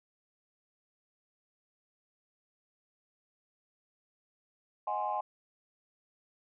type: chord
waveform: sine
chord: Ab dominant seventh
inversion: second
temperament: equal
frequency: 622.3 / 740 / 830.6 / 1046.5 Hz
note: Eb5 / Gb5 / Ab5 / C6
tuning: 0 / 0 / 0 / 0 cents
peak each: -39 / -37 / -33 / -36 dBFS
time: 4.87-5.21 s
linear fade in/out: 5 ms
effects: tanh soft clip ceiling -22 dBFS